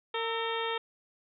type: harmonic tone with a mistuned harmonic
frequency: 456.9 Hz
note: A#4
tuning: 35 cents flat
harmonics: 1 / 2 / 3 / 4 / 5 / 6 / 7 / 8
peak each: -34 / -36 / -38 / -40 / -42 / -44 / -40 / -41 dBFS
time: 0.14-0.78 s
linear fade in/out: 5 ms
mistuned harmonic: 3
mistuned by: -70 cents
effects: none